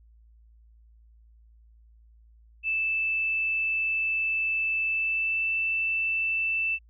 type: tone with pitch glide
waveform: sine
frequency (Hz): 2637 to 2654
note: E7 to E7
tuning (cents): 0 to +11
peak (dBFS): -24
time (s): 2.63-6.79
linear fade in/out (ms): 50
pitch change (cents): +11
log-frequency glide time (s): 4.89-5.52
effects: added 56 Hz sine -53 dBFS peak until 6.89 s